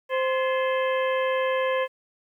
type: harmonic tone with a mistuned harmonic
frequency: 522 Hz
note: C5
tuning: 4 cents flat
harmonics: 1 / 2 / 3 / 4 / 5 / 6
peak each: -23 / -29 / -33 / -35 / -37 / -39 dBFS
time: 0.09-1.88 s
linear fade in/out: 50 ms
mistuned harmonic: 3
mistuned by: +150 cents
effects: 10-bit